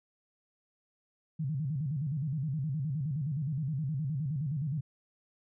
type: tone with vibrato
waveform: sine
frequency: 144.5 Hz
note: D3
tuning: 28 cents flat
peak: -30 dBFS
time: 1.39-4.81 s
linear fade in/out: 10 ms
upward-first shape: square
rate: 9.6 Hz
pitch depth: 160 cents each way
effects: none